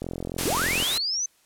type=click train; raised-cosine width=2 ms; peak=-18 dBFS; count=36; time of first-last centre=0.02-0.825 s; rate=43.5 Hz
type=noise; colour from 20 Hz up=white; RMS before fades=-27 dBFS; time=0.38-0.98 s; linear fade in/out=5 ms
type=linear sweep; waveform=sine; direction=up; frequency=196 to 6272 Hz; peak=-24 dBFS; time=0.45-1.26 s; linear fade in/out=5 ms
effects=white hiss -62 dBFS RMS until 1.45 s + low-pass 12000 Hz 12 dB/octave